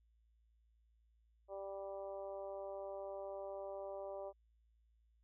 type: harmonic tone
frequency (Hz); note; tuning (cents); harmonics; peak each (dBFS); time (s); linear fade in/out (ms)
196; G3; 0; 2 / 3 / 4 / 5 / 6; -50 / -45 / -53 / -57 / -62; 1.48-4.33; 50
effects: added 56 Hz sine -70 dBFS peak until 5.23 s